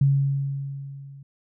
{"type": "tone with level ramp", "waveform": "sine", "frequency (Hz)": 138.59, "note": "C#3", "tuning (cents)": 0, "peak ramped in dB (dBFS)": [-14, -41], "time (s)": [0.01, 1.23], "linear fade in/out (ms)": 5, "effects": []}